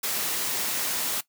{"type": "noise", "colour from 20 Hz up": "white", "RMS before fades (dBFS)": -28, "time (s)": [0.03, 1.21], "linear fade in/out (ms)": 10, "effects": ["noise-tail reverb RT60 0.1 s tail -17 dB re dry", "high-pass 150 Hz 12 dB/octave"]}